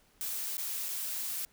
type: noise with dropouts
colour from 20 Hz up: blue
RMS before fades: -36 dBFS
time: 0.21-1.45 s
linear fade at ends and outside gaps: 0 ms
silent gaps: 0.57-0.581 / 0.885-0.889 s
effects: pink hiss -66 dBFS RMS until 1.52 s